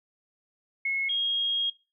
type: tone pair in turn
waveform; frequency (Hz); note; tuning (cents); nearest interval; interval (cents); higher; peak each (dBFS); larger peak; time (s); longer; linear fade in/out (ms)
sine; 2178 / 3263; C#7 / G#7; -31 / -31; perfect fifth; 700; second; -25; neither; 0.85-1.09 / 1.09-1.7; second; 5
effects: noise-tail reverb RT60 0.3 s tail -21 dB re dry